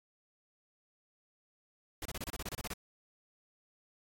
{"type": "noise bursts", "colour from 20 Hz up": "pink", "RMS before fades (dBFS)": -40, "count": 12, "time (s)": [2.02, 2.736], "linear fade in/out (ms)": 2, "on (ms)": 34, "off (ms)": 28, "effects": ["AAC 64 kbps"]}